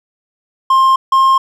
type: tone pair in turn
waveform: triangle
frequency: 1059 / 1064.5 Hz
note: C6 / C6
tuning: +21 / +30 cents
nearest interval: unison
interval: 9 cents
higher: second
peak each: -5 dBFS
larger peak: neither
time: 0.7-0.96 / 1.12-1.38 s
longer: neither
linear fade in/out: 5 ms
effects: none